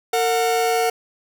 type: tone pair together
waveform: 45% pulse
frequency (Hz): 456.2 / 730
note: A#4 / F#5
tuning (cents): -37 / -24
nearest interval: minor sixth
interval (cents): 813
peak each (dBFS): -20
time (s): 0.13-0.9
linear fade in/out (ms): 5
effects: none